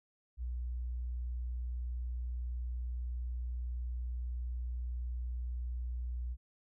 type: tone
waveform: sine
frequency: 60.8 Hz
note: B1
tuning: 26 cents flat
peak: -35 dBFS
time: 0.37-6.37 s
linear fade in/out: 50 ms
effects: none